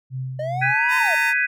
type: tone with tremolo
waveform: sine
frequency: 130.2 Hz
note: C3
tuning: 8 cents flat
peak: -24 dBFS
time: 0.1-0.75 s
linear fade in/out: 50 ms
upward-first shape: triangle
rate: 2.4 Hz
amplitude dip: 55%
type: linear two-way sweep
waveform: triangle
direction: up then down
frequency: 597 to 1026 to 597 Hz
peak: -22 dBFS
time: 0.39-1.15 s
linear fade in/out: 5 ms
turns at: 0.97 s
type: chord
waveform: sine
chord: G# minor seventh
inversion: third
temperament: equal with one note detuned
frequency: 1517.2 / 1661.2 / 1975.5 / 2489 Hz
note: F#6 / G#6 / B6 / D#7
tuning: +43 / 0 / 0 / 0 cents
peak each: -23 dBFS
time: 0.61-1.47 s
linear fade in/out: 20 ms
type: tone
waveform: sawtooth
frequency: 914 Hz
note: A#5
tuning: 34 cents flat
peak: -21 dBFS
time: 0.88-1.34 s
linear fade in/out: 50 ms
effects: none